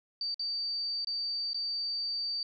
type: tone with dropouts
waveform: sine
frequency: 4621 Hz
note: D8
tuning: 29 cents flat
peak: -31 dBFS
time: 0.21-2.43 s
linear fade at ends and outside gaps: 2 ms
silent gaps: 0.344-0.394 / 1.047-1.071 / 1.533-1.544 s
effects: none